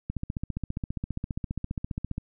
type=click train; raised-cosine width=5 ms; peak=-18 dBFS; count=32; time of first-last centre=0.1-2.181 s; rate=14.9 Hz; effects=none